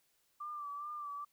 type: tone with vibrato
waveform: sine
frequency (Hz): 1174.7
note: D6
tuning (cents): 0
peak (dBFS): -40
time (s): 0.4-1.25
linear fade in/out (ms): 10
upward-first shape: sine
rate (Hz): 2.4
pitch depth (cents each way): 45
effects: white hiss -75 dBFS RMS until 1.32 s

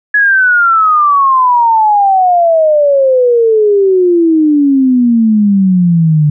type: exponential sweep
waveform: sine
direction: down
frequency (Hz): 1696 to 146.83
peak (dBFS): -5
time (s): 0.14-6.3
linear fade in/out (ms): 5
effects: none

